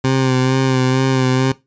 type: tone with vibrato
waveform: 20% pulse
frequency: 130.7 Hz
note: C3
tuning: 1 cent flat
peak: -8 dBFS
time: 0.04-1.52 s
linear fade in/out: 5 ms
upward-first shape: sine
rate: 2.2 Hz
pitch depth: 28 cents each way
effects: noise-tail reverb RT60 0.2 s tail -18 dB re dry + resampled to 16000 Hz